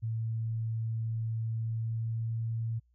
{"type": "tone with pitch glide", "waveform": "sine", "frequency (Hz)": [112.7, 113.75], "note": ["A2", "A#2"], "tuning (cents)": [42, -42], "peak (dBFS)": -30, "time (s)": [0.02, 2.8], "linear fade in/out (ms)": 20, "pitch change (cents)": 16, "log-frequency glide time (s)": [1.56, 2.34], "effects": ["added 60 Hz sine -65 dBFS peak until 2.94 s"]}